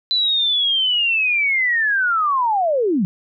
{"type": "linear sweep", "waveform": "sine", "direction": "down", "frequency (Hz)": [4020, 164.81], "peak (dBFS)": -15, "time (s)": [0.11, 3.05], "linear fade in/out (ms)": 0, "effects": []}